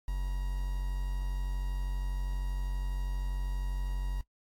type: tone with quantisation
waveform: triangle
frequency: 46.25 Hz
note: F#1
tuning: in tune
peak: -28 dBFS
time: 0.08-4.21 s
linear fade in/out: 0 ms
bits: 8
effects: noise-tail reverb RT60 0.1 s tail -20 dB re dry + AAC 64 kbps